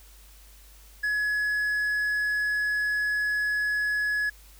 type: tone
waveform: triangle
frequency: 1690 Hz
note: G#6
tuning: 30 cents sharp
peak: -22 dBFS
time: 1.03-4.3 s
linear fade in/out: 10 ms
effects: added 50 Hz sine -50 dBFS peak until 4.59 s + white hiss -55 dBFS RMS until 4.59 s